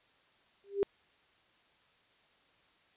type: tone with exponential growth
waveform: sine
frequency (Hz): 399.3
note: G4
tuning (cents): +32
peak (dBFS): -22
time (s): 0.64-0.83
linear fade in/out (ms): 0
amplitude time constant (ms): 40
effects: white hiss -67 dBFS RMS until 2.96 s + resampled to 8000 Hz